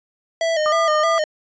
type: tone with vibrato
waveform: square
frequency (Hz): 636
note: D#5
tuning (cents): +38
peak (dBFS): -18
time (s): 0.41-1.24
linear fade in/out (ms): 2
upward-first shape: square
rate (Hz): 3.2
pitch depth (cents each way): 63
type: clicks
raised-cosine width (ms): 0.2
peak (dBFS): -34 / -25 / -27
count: 3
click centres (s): 0.437 / 0.681 / 1.119
type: tone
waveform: sine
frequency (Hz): 1211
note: D#6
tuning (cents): -47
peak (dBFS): -18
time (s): 0.66-1.18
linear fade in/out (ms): 0
effects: resampled to 16000 Hz